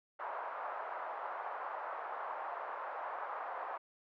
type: band-pass noise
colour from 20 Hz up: white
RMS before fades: -42 dBFS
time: 0.19-3.78 s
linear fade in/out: 10 ms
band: 620 to 1200 Hz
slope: 24 dB/octave
effects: none